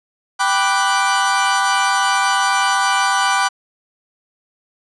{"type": "chord", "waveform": "40% pulse", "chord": "G major seventh", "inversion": "none", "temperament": "equal", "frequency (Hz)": [784, 987.8, 1174.7, 1480], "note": ["G5", "B5", "D6", "F#6"], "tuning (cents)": [0, 0, 0, 0], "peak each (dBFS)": -19, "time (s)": [0.39, 3.49], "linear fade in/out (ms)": 20, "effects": ["resampled to 22050 Hz"]}